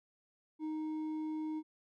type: tone with hard clipping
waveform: sine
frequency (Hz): 311.1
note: D#4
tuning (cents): 0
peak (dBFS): -37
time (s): 0.59-1.63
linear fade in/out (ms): 50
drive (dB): 4
effects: none